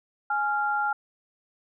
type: tone pair together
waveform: sine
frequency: 833.8 / 1389 Hz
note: G#5 / F6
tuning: +7 / -10 cents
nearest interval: major sixth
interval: 883 cents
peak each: -26 dBFS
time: 0.3-0.93 s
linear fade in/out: 5 ms
effects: none